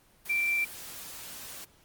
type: tone in noise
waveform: sine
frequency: 2349 Hz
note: D7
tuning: in tune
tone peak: -25 dBFS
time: 0.29-0.65 s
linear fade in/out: 10 ms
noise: white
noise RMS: -43 dBFS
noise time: 0.25-1.65 s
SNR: +15 dB
effects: pink hiss -62 dBFS RMS until 1.84 s + Opus 24 kbps